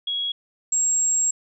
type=tone pair in turn; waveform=sine; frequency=3322 / 7566 Hz; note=G#7 / A#8; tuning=0 / +25 cents; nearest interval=octave + major second; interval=1425 cents; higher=second; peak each=-23 / -18 dBFS; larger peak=second; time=0.07-0.32 / 0.72-1.31 s; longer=second; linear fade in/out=5 ms; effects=none